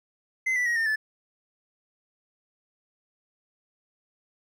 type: tone with pitch steps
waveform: triangle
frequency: 2056 / 1972.2 / 1891.9 / 1814.8 / 1740.9 Hz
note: C7 / B6 / A#6 / A#6 / A6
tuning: -31 / -3 / +25 / -47 / -19 cents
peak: -21 dBFS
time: 0.46-0.96 s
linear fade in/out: 10 ms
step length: 100 ms
effects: none